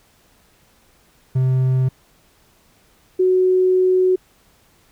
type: tone pair in turn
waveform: triangle / sine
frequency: 129.7 / 370 Hz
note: C3 / F#4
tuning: -15 / 0 cents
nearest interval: octave + tritone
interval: 1815 cents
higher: second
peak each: -12 dBFS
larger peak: neither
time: 1.35-1.89 / 3.19-4.16 s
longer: second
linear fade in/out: 10 ms
effects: pink hiss -56 dBFS RMS until 4.91 s